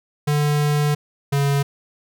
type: tone pair in turn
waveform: square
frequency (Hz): 147.6 / 140.74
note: D3 / C#3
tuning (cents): +9 / +27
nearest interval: minor second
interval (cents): 82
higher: first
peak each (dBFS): -17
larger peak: neither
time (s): 0.27-0.95 / 1.32-1.63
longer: first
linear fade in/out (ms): 10
effects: none